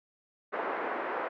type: band-pass noise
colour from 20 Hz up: pink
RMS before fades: -34 dBFS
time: 0.52-1.29 s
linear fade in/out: 20 ms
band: 360 to 1800 Hz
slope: 24 dB/octave
effects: none